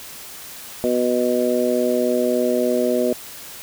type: harmonic tone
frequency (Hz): 123.47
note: B2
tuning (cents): 0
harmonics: 2 / 3 / 4 / 5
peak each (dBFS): -22 / -22 / -22 / -22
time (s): 0.84-3.13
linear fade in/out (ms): 0
effects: white hiss -37 dBFS RMS until 3.62 s